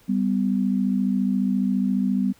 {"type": "tone pair together", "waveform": "sine", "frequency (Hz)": [196, 250.5], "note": ["G3", "B3"], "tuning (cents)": [0, 25], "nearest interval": "major third", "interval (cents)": 425, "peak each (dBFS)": [-21, -23], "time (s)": [0.08, 2.33], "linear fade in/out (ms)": 20, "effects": ["pink hiss -56 dBFS RMS until 2.39 s"]}